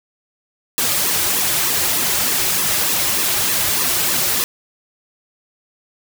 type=noise with flanger; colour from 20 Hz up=white; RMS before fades=-18 dBFS; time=0.78-4.44 s; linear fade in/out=0 ms; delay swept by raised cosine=1.3 to 4.5 ms; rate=3.3 Hz; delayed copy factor=-0.75; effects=none